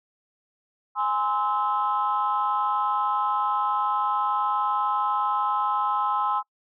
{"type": "chord", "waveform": "sine", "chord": "Ab augmented", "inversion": "none", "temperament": "just", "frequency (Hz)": [830.6, 1038.3, 1297.8], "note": ["Ab5", "C6", "E6"], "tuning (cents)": [0, -14, -27], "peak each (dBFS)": [-26, -25, -26], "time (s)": [0.95, 6.43], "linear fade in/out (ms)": 50, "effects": ["noise-tail reverb RT60 0.1 s tail -24 dB re dry", "tanh soft clip ceiling -14 dBFS"]}